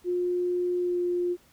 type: tone with pitch glide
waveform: sine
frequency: 356.5 to 353.4 Hz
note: F4 to F4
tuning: +36 to +21 cents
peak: -24 dBFS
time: 0.04-1.37 s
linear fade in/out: 50 ms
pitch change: -15 cents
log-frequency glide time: 0.79-0.99 s
effects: pink hiss -60 dBFS RMS until 1.52 s